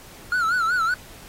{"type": "tone with vibrato", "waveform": "triangle", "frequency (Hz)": 1396.9, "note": "F6", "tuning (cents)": 0, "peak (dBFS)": -17, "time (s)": [0.32, 0.94], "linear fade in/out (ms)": 2, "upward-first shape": "sine", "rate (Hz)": 5.3, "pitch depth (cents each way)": 120, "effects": ["pink hiss -45 dBFS RMS until 1.28 s", "AAC 48 kbps"]}